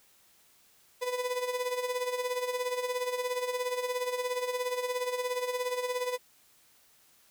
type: tone with tremolo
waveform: 35% pulse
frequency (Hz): 497.9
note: B4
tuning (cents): +14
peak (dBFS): -26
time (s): 1.01-6.18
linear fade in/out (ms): 20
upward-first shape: sine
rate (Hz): 17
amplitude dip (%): 65
effects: white hiss -63 dBFS RMS until 7.3 s